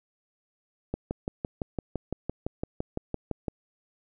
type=click train; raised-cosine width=2 ms; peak=-16 dBFS; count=16; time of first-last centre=0.94-3.482 s; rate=5.9 Hz; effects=none